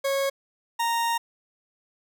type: tone pair in turn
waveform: 40% pulse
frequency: 549 / 928.9 Hz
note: C#5 / A#5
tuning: -17 / -6 cents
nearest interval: major sixth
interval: 911 cents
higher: second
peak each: -22 dBFS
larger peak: neither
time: 0.04-0.3 / 0.79-1.18 s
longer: second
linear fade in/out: 10 ms
effects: none